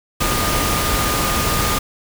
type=tone in noise; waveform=sine; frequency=1218 Hz; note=D#6; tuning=37 cents flat; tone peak=-24 dBFS; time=0.2-1.79 s; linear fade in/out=10 ms; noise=pink; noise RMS=-19 dBFS; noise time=0.2-1.79 s; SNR=-8 dB; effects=none